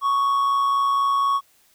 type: tone with amplitude modulation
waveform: triangle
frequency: 1112 Hz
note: C#6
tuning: 5 cents sharp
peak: -14 dBFS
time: 0.01-1.41 s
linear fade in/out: 50 ms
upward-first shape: sine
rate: 124 Hz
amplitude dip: 35%
effects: white hiss -59 dBFS RMS until 1.74 s